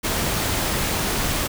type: noise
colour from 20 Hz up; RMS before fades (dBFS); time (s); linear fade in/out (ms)
pink; -23; 0.03-1.48; 20
effects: none